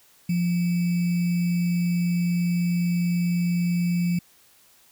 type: tone with sample-and-hold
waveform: sine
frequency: 174.61 Hz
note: F3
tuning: in tune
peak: -20 dBFS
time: 0.29-4.19 s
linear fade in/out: 5 ms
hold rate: 2450 Hz
effects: white hiss -57 dBFS RMS until 4.91 s